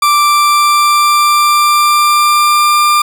40% pulse tone with pitch glide, 1174.7 to 1193.9 Hz, D6 to D6, 0 to +28 cents, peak -6 dBFS, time 0.02-3.02 s, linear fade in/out 5 ms, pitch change +28 cents, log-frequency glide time 0.19-2.8 s, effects none

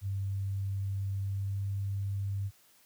sine tone with pitch glide, 98 to 98.91 Hz, G2 to G2, 0 to +16 cents, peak -30 dBFS, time 0.01-2.51 s, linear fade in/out 50 ms, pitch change +16 cents, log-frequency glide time 1.19-1.67 s, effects white hiss -63 dBFS RMS until 2.85 s + high-pass 60 Hz 12 dB/octave

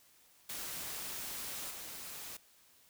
white noise with level steps, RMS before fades -42 / -46 dBFS, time 0.49-2.37 s, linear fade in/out 5 ms, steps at 1.7 s, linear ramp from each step 10 ms, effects white hiss -65 dBFS RMS until 2.89 s

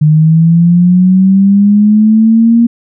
sine linear sweep, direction up, 150.7 to 235.7 Hz, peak -3 dBFS, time 0.01-2.67 s, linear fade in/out 10 ms, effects none

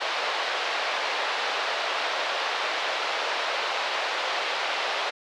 pink band-pass noise, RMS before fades -28 dBFS, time 0-5.11 s, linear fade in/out 20 ms, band 540 to 4300 Hz, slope 24 dB/octave, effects none

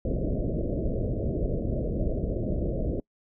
pink low-pass noise, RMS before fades -28 dBFS, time 0.05-3 s, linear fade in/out 2 ms, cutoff 640 Hz, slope 96 dB/octave, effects noise-tail reverb RT60 0.1 s tail -26 dB re dry

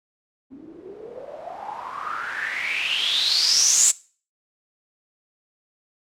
blue noise with low-pass filter sweep, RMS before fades -24 dBFS, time 0.5-3.92 s, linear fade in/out 20 ms, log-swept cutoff 260 to 7700 Hz, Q 9, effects noise-tail reverb RT60 0.4 s tail -21 dB re dry

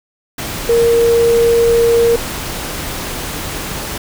sine tone in noise, 466.2 Hz, A#4, in tune, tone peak -8 dBFS, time 0.69-2.16 s, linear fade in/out 5 ms, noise pink, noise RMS -23 dBFS, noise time 0.38-3.98 s, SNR +12 dB, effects none

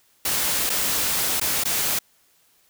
white noise with dropouts, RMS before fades -23 dBFS, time 0.25-1.99 s, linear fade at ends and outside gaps 5 ms, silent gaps 0.695-0.699 / 1.4-1.412 / 1.638-1.653 s, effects white hiss -61 dBFS RMS until 2.69 s

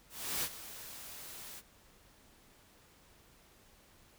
white noise with ADSR envelope, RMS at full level -34 dBFS, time 0.09-1.62 s, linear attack 340 ms, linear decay 55 ms, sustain -14 dB, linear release 41 ms, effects pink hiss -63 dBFS RMS until 4.18 s

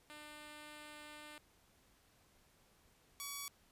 5% pulse tone pair in turn, 299.7 / 1131.5 Hz, D4 / C#6, +35 / +35 cents, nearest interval octave + major seventh, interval 2300 cents, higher second, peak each -40 / -31 dBFS, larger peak second, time 0.1-1.38 / 3.2-3.48 s, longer first, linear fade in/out 0 ms, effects pink hiss -70 dBFS RMS until 3.71 s + resampled to 32000 Hz

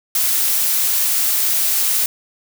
blue noise, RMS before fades -17 dBFS, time 0.15-2.06 s, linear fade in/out 2 ms, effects none

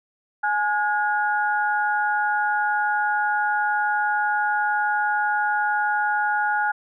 sine tone cluster, 839 / 1440 / 1651 Hz, G#5 / F#6 / G#6, +17 / -47 / -11 cents, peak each -22 / -23 / -30 dBFS, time 0.43-6.72 s, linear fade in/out 10 ms, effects none

